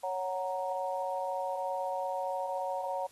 sine chord, F# major, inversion second, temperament equal, 554.4 / 740 / 932.3 Hz, C#5 / F#5 / A#5, 0 / 0 / 0 cents, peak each -35 / -36 / -36 dBFS, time 0.03-3.07 s, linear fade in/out 10 ms, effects white hiss -60 dBFS RMS until 3.11 s + AAC 32 kbps

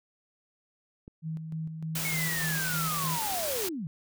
click, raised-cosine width 3 ms, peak -32 dBFS, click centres 1.079 s
sine tone with tremolo, 159.6 Hz, D#3, 44 cents sharp, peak -31 dBFS, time 1.22-3.19 s, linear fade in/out 50 ms, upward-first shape square, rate 3.3 Hz, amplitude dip 45%
white noise, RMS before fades -33 dBFS, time 1.95-3.69 s, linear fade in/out 5 ms
sine linear sweep, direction down, 2217 to 141.8 Hz, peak -32 dBFS, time 2.05-3.87 s, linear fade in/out 0 ms
effects none

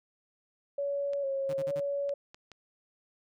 sine tone with vibrato, 554.4 Hz, C#5, in tune, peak -29 dBFS, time 0.78-2.14 s, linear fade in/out 5 ms, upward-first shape square, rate 1.1 Hz, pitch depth 31 cents each way
clicks, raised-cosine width 0.2 ms, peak -31 dBFS, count 5, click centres 1.134 / 1.514 / 2.093 / 2.345 / 2.517 s
sawtooth tone bursts, 150 Hz, D3, 37 cents sharp, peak -36 dBFS, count 4, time 1.49-1.802 s, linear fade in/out 5 ms, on 45 ms, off 44 ms
effects none

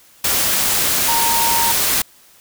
sine tone in noise, 925 Hz, A#5, 14 cents flat, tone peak -18 dBFS, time 1.08-1.72 s, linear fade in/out 5 ms, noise white, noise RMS -17 dBFS, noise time 0.24-2.02 s, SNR -4 dB, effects white hiss -49 dBFS RMS until 2.4 s

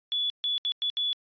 sine tone bursts at uneven times, 3429 Hz, A7, 45 cents flat, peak -25 dBFS, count 5, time 0.12-0.3 / 0.44-0.58 / 0.65-0.72 / 0.82-0.9 / 0.97-1.13 s, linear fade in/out 0 ms, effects resampled to 11025 Hz

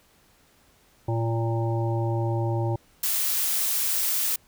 harmonic tone, 114.7 Hz, A#2, 28 cents flat, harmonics 1 / 3 / 5 / 7 / 8, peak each -24 / -30 / -34 / -35 / -37 dBFS, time 1.08-2.76 s, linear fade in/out 5 ms
blue noise, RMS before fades -25 dBFS, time 3.03-4.36 s, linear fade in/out 5 ms
effects pink hiss -60 dBFS RMS until 4.47 s

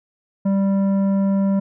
triangle tone with tanh clipping, 196 Hz, G3, in tune, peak -17 dBFS, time 0.45-1.6 s, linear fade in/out 10 ms, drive 14 dB, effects none

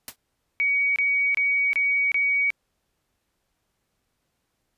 white noise with exponential decay, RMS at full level -30 dBFS, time 0.08-0.16 s, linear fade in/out 1 ms, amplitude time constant 17 ms
sine tone bursts, 2254 Hz, C#7, 28 cents sharp, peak -19 dBFS, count 5, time 0.6-2.504 s, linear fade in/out 0 ms, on 360 ms, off 26 ms
effects pink hiss -75 dBFS RMS until 4.77 s + resampled to 32000 Hz

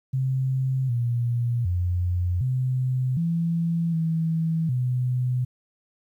sine tone with pitch steps, 131.5 / 119.5 / 89 / 128.6 / 167.6 / 162.6 / 125.8 Hz, C3 / A#2 / F2 / C3 / E3 / E3 / B2, +9 / +43 / +33 / -30 / +29 / -23 / +32 cents, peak -21 dBFS, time 0.13-5.45 s, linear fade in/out 10 ms, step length 760 ms, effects 10-bit

